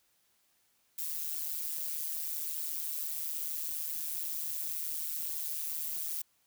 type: noise with amplitude modulation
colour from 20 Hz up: violet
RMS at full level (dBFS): -33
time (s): 0.98-6.22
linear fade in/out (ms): 5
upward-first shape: sine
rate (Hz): 155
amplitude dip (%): 80
effects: white hiss -72 dBFS RMS until 6.46 s